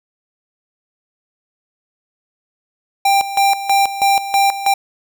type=tone with tremolo; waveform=square; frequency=791 Hz; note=G5; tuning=15 cents sharp; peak=-11 dBFS; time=3.05-4.74 s; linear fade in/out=5 ms; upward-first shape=square; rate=3.1 Hz; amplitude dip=75%; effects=none